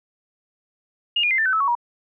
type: tone with pitch steps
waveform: sine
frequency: 2843 / 2432 / 2081 / 1780.7 / 1523.5 / 1303.5 / 1115.3 / 954.2 Hz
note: F7 / D#7 / C7 / A6 / G6 / E6 / C#6 / A#5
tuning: +30 / -40 / -10 / +20 / -50 / -20 / +10 / +40 cents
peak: -17 dBFS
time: 1.16-1.752 s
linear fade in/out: 5 ms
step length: 74 ms
effects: none